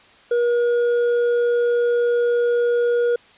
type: tone with hard clipping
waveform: sine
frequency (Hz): 478.3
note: A#4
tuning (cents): +44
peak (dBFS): -17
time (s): 0.31-3.16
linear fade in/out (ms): 5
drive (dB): 4
effects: white hiss -50 dBFS RMS until 3.37 s + resampled to 8000 Hz